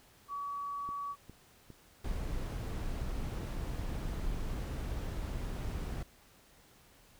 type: tone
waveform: sine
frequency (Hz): 1136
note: C#6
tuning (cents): +42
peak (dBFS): -36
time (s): 0.28-1.16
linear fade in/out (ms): 50
type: click train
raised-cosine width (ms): 3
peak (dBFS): -36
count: 11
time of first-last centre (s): 0.89-4.955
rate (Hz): 2.46
type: noise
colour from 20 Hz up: brown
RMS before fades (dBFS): -37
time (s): 2.04-6.03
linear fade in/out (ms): 5
effects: pink hiss -62 dBFS RMS until 7.19 s